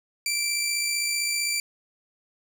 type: tone with amplitude modulation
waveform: 15% pulse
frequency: 2344 Hz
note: D7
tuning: 4 cents flat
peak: -16 dBFS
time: 0.26-1.6 s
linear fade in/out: 2 ms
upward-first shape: sine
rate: 55.5 Hz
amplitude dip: 30%
effects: none